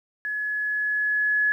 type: tone with level ramp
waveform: sine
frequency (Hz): 1698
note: G#6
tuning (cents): +38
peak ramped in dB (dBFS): -26 to -18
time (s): 0.25-1.52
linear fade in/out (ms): 0
effects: 10-bit